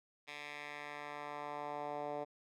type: tone with band-pass filter sweep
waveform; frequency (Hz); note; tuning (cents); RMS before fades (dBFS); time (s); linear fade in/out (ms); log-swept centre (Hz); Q
10% pulse; 146.83; D3; 0; -44; 0.27-2.25; 20; 2700 to 600; 1.6
effects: none